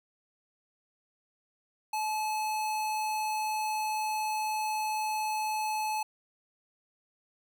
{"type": "tone", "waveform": "square", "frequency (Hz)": 861, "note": "A5", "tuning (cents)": -38, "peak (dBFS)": -30, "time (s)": [1.93, 6.03], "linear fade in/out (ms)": 5, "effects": []}